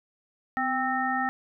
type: harmonic tone with a mistuned harmonic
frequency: 262.4 Hz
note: C4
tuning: 5 cents sharp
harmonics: 1 / 3 / 5 / 7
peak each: -32 / -28 / -31 / -30 dBFS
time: 0.57-1.29 s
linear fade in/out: 0 ms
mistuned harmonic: 1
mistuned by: -50 cents
effects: none